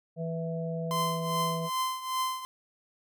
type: harmonic tone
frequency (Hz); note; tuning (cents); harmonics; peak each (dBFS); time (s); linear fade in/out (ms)
164.6; E3; -2; 1 / 3 / 4; -32 / -37 / -38; 0.16-1.7; 50
type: tone with tremolo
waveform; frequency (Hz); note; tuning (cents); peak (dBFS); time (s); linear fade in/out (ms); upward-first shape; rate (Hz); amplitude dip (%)
45% pulse; 1035; C6; -19; -26; 0.91-2.45; 0; triangle; 2.5; 80
effects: none